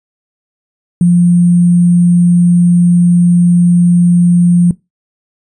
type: tone with sample-and-hold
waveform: sine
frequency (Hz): 174.61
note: F3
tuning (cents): 0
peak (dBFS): -4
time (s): 1.01-4.71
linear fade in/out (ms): 2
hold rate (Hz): 8820
effects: noise-tail reverb RT60 0.2 s tail -20 dB re dry + resampled to 22050 Hz